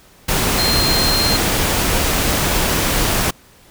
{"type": "tone in noise", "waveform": "sine", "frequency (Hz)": 4186, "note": "C8", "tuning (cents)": 0, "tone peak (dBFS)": -17, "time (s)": [0.58, 1.37], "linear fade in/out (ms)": 10, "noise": "pink", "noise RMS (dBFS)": -17, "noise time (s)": [0.28, 3.31], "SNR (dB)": -3, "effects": ["pink hiss -48 dBFS RMS until 3.7 s"]}